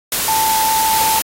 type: tone in noise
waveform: sine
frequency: 882 Hz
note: A5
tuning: 4 cents sharp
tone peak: -14 dBFS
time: 0.28-1.19 s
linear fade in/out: 2 ms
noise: white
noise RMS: -18 dBFS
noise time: 0.12-1.22 s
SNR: +1 dB
effects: AAC 48 kbps